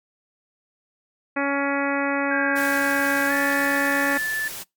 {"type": "harmonic tone", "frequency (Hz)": 280, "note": "C#4", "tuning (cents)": 18, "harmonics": [1, 2, 3, 4, 5, 6, 7, 8, 9], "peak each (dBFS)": [-25, -27, -30, -31, -30, -30, -30, -35, -35], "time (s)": [1.36, 4.18], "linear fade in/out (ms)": 10}
{"type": "tone with pitch glide", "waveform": "sine", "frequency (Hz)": [1622, 1748.5], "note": ["G#6", "A6"], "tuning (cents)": [-41, -11], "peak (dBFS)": -23, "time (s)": [2.31, 4.48], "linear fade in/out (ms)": 2, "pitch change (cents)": 130, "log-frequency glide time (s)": [3.27, 3.32]}
{"type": "noise", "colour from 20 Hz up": "white", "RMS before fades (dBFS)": -34, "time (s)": [2.55, 4.64], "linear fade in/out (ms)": 20}
{"effects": ["noise-tail reverb RT60 0.2 s tail -25 dB re dry", "MP3 96 kbps"]}